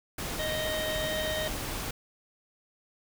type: noise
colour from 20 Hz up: pink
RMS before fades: -35 dBFS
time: 0.18-1.91 s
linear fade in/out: 5 ms
type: harmonic tone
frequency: 622.3 Hz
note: D#5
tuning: in tune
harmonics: 1 / 3 / 5 / 6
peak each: -32 / -37 / -39 / -40 dBFS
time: 0.39-1.48 s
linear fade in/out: 5 ms
effects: none